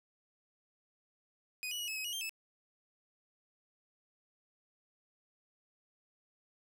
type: tone with pitch steps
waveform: sawtooth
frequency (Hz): 2492 / 2939 / 2902 / 2589 / 2545 / 2902 / 3168 / 2613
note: D#7 / F#7 / F#7 / E7 / D#7 / F#7 / G7 / E7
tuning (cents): +2 / -12 / -34 / -32 / +39 / -34 / +18 / -16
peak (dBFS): -34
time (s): 1.63-2.294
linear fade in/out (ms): 0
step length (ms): 83
effects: none